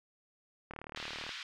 click train, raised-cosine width 0.5 ms, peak -28 dBFS, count 23, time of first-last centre 0.71-1.292 s, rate 37.8 Hz
white band-pass noise, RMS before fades -44 dBFS, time 0.96-1.43 s, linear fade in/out 2 ms, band 1300 to 4200 Hz, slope 24 dB/octave
effects none

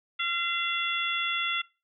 harmonic tone, 685 Hz, F5, 34 cents flat, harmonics 2 / 3 / 4 / 5, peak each -32 / -32 / -32 / -32 dBFS, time 0.19-1.62 s, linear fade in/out 10 ms, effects noise-tail reverb RT60 0.3 s tail -22 dB re dry

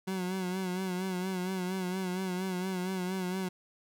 30% pulse tone with vibrato, 185 Hz, F#3, in tune, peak -29 dBFS, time 0.07-3.49 s, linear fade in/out 10 ms, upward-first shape sine, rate 4.3 Hz, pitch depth 54 cents each way, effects none

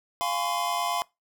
square chord, Db major seventh, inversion first, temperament equal with one note detuned, 698.5 / 830.6 / 1019.7 / 1108.7 Hz, F5 / Ab5 / C6 / Db6, 0 / 0 / -45 / 0 cents, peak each -31 / -35 / -30 / -35 dBFS, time 0.21-1.02 s, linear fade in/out 0 ms, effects noise-tail reverb RT60 0.2 s tail -22 dB re dry

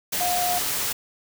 sine tone in noise, 715 Hz, F5, 41 cents sharp, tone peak -23 dBFS, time 0.2-0.59 s, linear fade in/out 10 ms, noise white, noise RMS -26 dBFS, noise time 0.12-0.93 s, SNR 0 dB, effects none

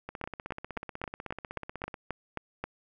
two click trains, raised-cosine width 0.5 ms, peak -23 / -18 dBFS, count 31 / 10, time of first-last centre 0.09-1.942 / 0.24-2.64 s, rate 16.2 / 3.75 Hz, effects none

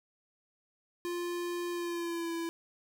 square tone with pitch glide, 349.2 to 334 Hz, F4 to E4, 0 to +23 cents, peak -34 dBFS, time 1.05-2.49 s, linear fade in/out 0 ms, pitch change -77 cents, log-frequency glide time 1.71-2.33 s, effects none

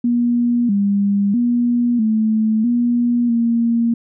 sine tone with pitch steps, 239.7 / 200.9 / 240.5 / 218.5 / 240.1 / 232.8 Hz, A#3 / G3 / B3 / A3 / B3 / A#3, +48 / +43 / -46 / -12 / -49 / -2 cents, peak -13 dBFS, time 0.04-3.94 s, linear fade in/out 5 ms, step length 650 ms, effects none

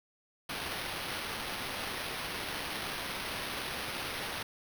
white noise with sample-and-hold, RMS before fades -38 dBFS, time 0.49-4.43 s, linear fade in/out 5 ms, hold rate 7350 Hz, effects none

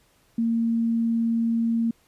sine tone, 229.7 Hz, A#3, 25 cents flat, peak -20 dBFS, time 0.38-1.91 s, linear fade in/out 5 ms, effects pink hiss -62 dBFS RMS until 2.07 s + resampled to 32000 Hz

